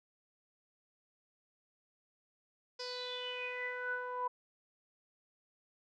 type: tone with low-pass filter sweep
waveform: sawtooth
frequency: 497.2 Hz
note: B4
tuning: 12 cents sharp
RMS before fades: -40 dBFS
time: 2.79-4.28 s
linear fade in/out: 10 ms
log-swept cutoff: 5100 to 1000 Hz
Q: 9.8
effects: none